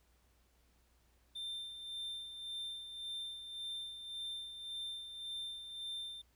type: tone with tremolo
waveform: triangle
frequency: 3582 Hz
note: A7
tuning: 30 cents sharp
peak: -38 dBFS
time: 1.35-6.22 s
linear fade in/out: 10 ms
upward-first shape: sine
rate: 1.8 Hz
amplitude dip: 55%
effects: added 60 Hz sine -70 dBFS peak until 6.35 s + pink hiss -74 dBFS RMS until 6.35 s